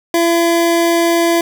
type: tone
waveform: 25% pulse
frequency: 338 Hz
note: E4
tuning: 43 cents sharp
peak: -7 dBFS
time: 0.14-1.41 s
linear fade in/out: 2 ms
effects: none